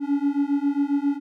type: beating tone pair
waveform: triangle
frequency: 280 / 287.4 Hz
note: C#4 / D4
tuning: +18 / -37 cents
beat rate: 7.4 Hz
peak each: -21 dBFS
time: 0-1.2 s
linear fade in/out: 50 ms
effects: none

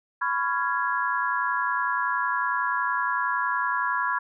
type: chord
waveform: sine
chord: C# dominant seventh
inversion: third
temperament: just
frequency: 997.9 / 1108.7 / 1385.9 / 1663.1 Hz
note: B5 / C#6 / E#6 / G#6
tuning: +18 / 0 / -14 / +2 cents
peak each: -27 / -30 / -30 / -28 dBFS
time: 0.21-4.19 s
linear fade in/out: 10 ms
effects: none

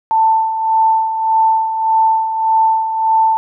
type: tone with tremolo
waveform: sine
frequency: 888 Hz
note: A5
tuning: 16 cents sharp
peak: -8 dBFS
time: 0.11-3.37 s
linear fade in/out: 0 ms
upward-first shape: sine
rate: 1.7 Hz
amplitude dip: 60%
effects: none

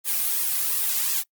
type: noise with flanger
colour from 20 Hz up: blue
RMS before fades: -24 dBFS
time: 0.04-1.24 s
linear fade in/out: 50 ms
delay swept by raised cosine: 1.3 to 2.24 ms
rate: 2.8 Hz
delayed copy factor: -0.95
effects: noise-tail reverb RT60 0.1 s tail -25 dB re dry + Opus 32 kbps

